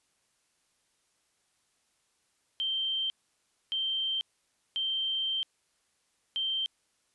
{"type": "tone bursts at uneven times", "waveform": "sine", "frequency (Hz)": 3136, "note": "G7", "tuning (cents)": 0, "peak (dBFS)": -28, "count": 4, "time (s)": [[2.6, 3.1], [3.72, 4.21], [4.76, 5.43], [6.36, 6.66]], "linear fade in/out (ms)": 0, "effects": ["white hiss -73 dBFS RMS until 7.14 s", "resampled to 24000 Hz"]}